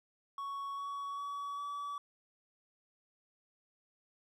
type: tone with pitch steps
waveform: triangle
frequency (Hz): 1113 / 1124 / 1135.1 / 1146.3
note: C#6 / C#6 / C#6 / D6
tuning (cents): +7 / +24 / +41 / -42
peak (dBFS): -36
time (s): 0.38-1.98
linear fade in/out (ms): 2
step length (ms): 400
effects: none